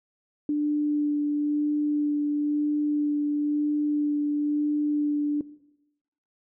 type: tone with vibrato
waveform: sine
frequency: 295.2 Hz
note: D4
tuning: 9 cents sharp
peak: -22 dBFS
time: 0.49-5.41 s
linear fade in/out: 2 ms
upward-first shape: sine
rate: 1 Hz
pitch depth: 10 cents each way
effects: noise-tail reverb RT60 0.9 s tail -18 dB re dry

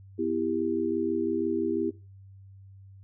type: chord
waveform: sine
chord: E minor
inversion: second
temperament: just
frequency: 247.2 / 329.6 / 395.6 Hz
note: B3 / E4 / G4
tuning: +2 / 0 / +16 cents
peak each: -32 / -28 / -30 dBFS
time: 0.18-1.91 s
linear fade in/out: 20 ms
effects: noise-tail reverb RT60 0.3 s tail -19 dB re dry + added 97 Hz sine -47 dBFS peak until 3.03 s

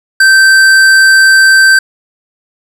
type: tone with hard clipping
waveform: sine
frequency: 1556 Hz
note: G6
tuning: 13 cents flat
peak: -4 dBFS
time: 0.2-1.79 s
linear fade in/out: 5 ms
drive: 12 dB
effects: none

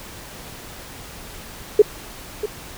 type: tone with echo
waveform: sine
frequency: 421.6 Hz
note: G#4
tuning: 26 cents sharp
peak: -5 dBFS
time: 1.79-1.82 s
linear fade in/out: 5 ms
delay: 640 ms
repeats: 1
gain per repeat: -14 dB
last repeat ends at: 2.46 s
effects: pink hiss -38 dBFS RMS until 2.77 s

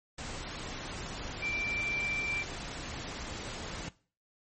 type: tone in noise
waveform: sine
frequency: 2349 Hz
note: D7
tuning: in tune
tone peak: -32 dBFS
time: 1.42-2.43 s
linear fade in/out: 5 ms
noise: pink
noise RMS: -40 dBFS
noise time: 0.18-3.89 s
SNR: +5 dB
effects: noise-tail reverb RT60 0.4 s tail -19 dB re dry + MP3 32 kbps

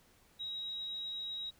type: tone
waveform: sine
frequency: 3823 Hz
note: A#7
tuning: 43 cents sharp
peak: -38 dBFS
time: 0.39-1.51 s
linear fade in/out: 20 ms
effects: pink hiss -66 dBFS RMS until 1.59 s

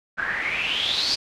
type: noise with low-pass filter sweep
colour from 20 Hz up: white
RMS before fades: -25 dBFS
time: 0.17-1.16 s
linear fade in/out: 20 ms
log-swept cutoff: 1500 to 4900 Hz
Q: 8.8
effects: none

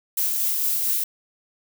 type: noise with tremolo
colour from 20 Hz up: violet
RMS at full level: -22 dBFS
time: 0.17-1.04 s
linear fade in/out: 5 ms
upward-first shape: sine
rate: 4.4 Hz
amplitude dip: 25%
effects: none

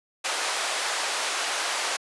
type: band-pass noise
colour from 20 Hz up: pink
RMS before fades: -28 dBFS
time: 0.24-1.97 s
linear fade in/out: 10 ms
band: 650 to 9100 Hz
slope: 12 dB/octave
effects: high-pass 400 Hz 12 dB/octave + resampled to 24000 Hz

